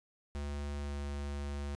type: tone with pitch glide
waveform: square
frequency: 72 to 71.38 Hz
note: D2 to D2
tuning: -34 to -49 cents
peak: -37 dBFS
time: 0.35-1.75 s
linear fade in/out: 0 ms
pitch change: -15 cents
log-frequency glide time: 0.8-0.93 s
effects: resampled to 22050 Hz